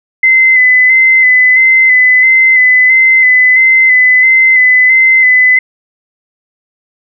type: tone with vibrato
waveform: sine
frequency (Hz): 2037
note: C7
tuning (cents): -47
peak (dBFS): -3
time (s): 0.23-5.59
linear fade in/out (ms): 5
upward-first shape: square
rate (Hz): 1.5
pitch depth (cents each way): 23
effects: none